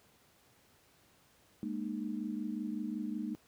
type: chord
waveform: sine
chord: Ab suspended second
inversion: none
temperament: equal with one note detuned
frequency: 207.7 / 233.1 / 304.7 Hz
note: Ab3 / Bb3 / Eb4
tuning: 0 / 0 / -36 cents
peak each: -39 / -39 / -40 dBFS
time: 1.63-3.35 s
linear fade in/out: 0 ms
effects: pink hiss -66 dBFS RMS until 3.47 s + high-pass 80 Hz 12 dB/octave